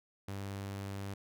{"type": "tone", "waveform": "sawtooth", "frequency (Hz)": 98.8, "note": "G2", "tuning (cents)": 14, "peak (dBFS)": -35, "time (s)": [0.28, 1.14], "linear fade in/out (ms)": 5, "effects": []}